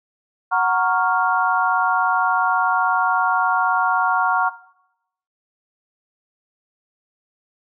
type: chord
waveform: sine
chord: Gb major seventh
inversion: none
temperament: equal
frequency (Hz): 740 / 932.3 / 1108.7 / 1396.9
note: Gb5 / Bb5 / Db6 / F6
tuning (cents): 0 / 0 / 0 / 0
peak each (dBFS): -21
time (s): 0.51-4.5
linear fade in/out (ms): 20
effects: noise-tail reverb RT60 0.8 s tail -17 dB re dry